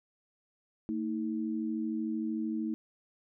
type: tone pair together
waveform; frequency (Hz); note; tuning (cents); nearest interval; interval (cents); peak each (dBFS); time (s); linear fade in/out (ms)
sine; 224.9 / 318.1; A3 / D#4; +38 / +38; tritone; 600; -33 / -34; 0.89-2.74; 0
effects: none